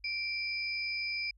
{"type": "tone pair together", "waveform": "sine", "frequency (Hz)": [2349, 4977], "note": ["D7", "D#8"], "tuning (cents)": [0, 0], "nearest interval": "octave + minor second", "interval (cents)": 1300, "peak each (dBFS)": [-34, -37], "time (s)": [0.04, 1.31], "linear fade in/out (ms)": 5, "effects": ["added 50 Hz sine -59 dBFS peak until 1.37 s"]}